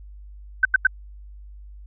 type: tone bursts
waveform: sine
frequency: 1532 Hz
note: G6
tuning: 40 cents flat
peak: -11 dBFS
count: 3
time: 0.63-0.87 s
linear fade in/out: 5 ms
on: 22 ms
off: 87 ms
effects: added 50 Hz sine -39 dBFS peak until 1.86 s